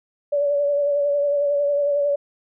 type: tone with vibrato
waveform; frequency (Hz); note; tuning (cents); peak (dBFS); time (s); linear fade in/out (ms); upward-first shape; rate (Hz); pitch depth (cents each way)
sine; 574; D5; -40; -17; 0.32-2.16; 10; sine; 11; 28
effects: none